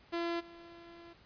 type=tone with level steps; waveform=sawtooth; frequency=340 Hz; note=F4; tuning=46 cents flat; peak=-29 / -47 dBFS; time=0.12-1.14 s; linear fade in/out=20 ms; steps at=0.39 s; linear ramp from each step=20 ms; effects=pink hiss -62 dBFS RMS until 1.25 s + resampled to 11025 Hz